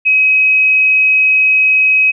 sine tone, 2541 Hz, D#7, 36 cents sharp, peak -7 dBFS, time 0.05-2.12 s, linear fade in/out 20 ms, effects none

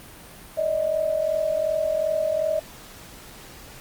sine tone pair together, 590 / 632.7 Hz, D5 / D#5, +8 / +29 cents, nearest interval minor second, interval 121 cents, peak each -26 / -22 dBFS, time 0.57-2.6 s, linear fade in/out 10 ms, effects pink hiss -44 dBFS RMS until 3.8 s + Opus 32 kbps

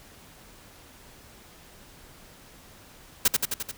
white noise with echo, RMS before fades -19 dBFS, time 3.25-3.28 s, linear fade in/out 5 ms, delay 87 ms, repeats 5, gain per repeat -3 dB, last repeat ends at 3.715 s, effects pink hiss -51 dBFS RMS until 3.77 s

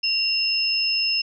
sine tone pair together, 2769 / 5227 Hz, F7 / E8, -15 / -16 cents, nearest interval major seventh, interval 1099 cents, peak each -24 / -21 dBFS, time 0.03-1.22 s, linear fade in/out 10 ms, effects none

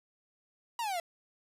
45% pulse exponential sweep, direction down, 973 to 659.3 Hz, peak -32 dBFS, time 0.79-1 s, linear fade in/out 2 ms, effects resampled to 32000 Hz

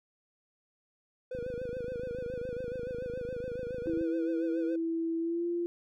triangle tone with vibrato, 494.1 Hz, B4, 1 cent sharp, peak -33 dBFS, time 1.31-4.76 s, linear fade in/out 5 ms, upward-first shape triangle, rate 7.1 Hz, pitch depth 90 cents each way
click train, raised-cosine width 3 ms, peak -30 dBFS, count 71, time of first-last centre 1.35-4.012 s, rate 26.3 Hz
sine tone with pitch glide, 329.6 to 344.8 Hz, E4 to F4, 0 to -22 cents, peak -29 dBFS, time 3.87-5.66 s, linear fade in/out 0 ms, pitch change +78 cents, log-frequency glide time 5.19-5.46 s
effects none

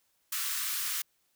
white high-pass noise, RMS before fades -33 dBFS, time 0.32-1.02 s, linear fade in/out 5 ms, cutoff 1100 Hz, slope 48 dB/octave, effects white hiss -73 dBFS RMS until 1.35 s

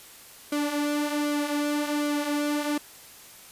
sawtooth tone with flanger, 293.7 Hz, D4, in tune, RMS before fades -27 dBFS, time 0.52-2.78 s, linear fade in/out 5 ms, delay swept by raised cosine 1.1 to 5.8 ms, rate 1.3 Hz, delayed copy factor -0.55, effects white hiss -48 dBFS RMS until 3.51 s + resampled to 32000 Hz

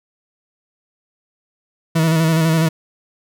40% pulse tone with vibrato, 161.6 Hz, E3, 34 cents flat, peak -12 dBFS, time 1.95-2.69 s, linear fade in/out 10 ms, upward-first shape square, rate 12 Hz, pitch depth 32 cents each way, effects none

